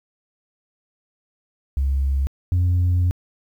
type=tone pair in turn; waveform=sine; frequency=68.2 / 89.1 Hz; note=C#2 / F2; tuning=-28 / +35 cents; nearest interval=perfect fourth; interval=463 cents; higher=second; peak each=-16 / -13 dBFS; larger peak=second; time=1.77-2.27 / 2.52-3.11 s; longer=second; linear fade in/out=0 ms; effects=tanh soft clip ceiling -14 dBFS + 9-bit